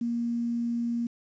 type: tone with quantisation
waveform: sine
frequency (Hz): 235.6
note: A#3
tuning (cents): +19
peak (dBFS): -26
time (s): 0.01-1.07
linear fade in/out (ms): 5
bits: 9
effects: resampled to 16000 Hz